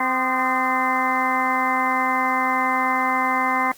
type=harmonic tone with a mistuned harmonic; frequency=258.6 Hz; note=C4; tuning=20 cents flat; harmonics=1 / 2 / 3 / 4 / 5 / 6 / 7 / 8; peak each=-28 / -33 / -25 / -22 / -28 / -33 / -30 / -25 dBFS; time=0-3.72 s; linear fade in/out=5 ms; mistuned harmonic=5; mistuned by=-89 cents; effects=white hiss -48 dBFS RMS until 3.77 s + Opus 24 kbps